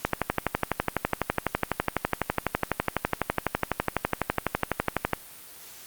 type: click train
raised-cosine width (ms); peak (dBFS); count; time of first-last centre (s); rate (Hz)
0.5; -7; 62; 0.05-5.133; 12
effects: white hiss -46 dBFS RMS until 5.86 s + Opus 48 kbps